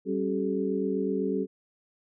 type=tone cluster; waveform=sine; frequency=193.9 / 273.5 / 382.1 / 430 Hz; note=G3 / C#4 / G4 / A4; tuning=-19 / -23 / -44 / -40 cents; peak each=-31 dBFS; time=0.05-1.47 s; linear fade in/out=50 ms; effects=none